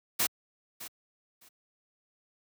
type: noise with echo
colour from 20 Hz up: white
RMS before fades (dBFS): -27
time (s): 0.19-0.27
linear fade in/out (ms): 10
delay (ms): 610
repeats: 2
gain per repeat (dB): -15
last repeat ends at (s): 1.49
effects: high-pass 80 Hz 12 dB/octave